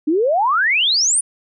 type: exponential sweep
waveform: sine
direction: up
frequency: 287.5 to 9900 Hz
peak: -13 dBFS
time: 0.07-1.21 s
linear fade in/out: 10 ms
effects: none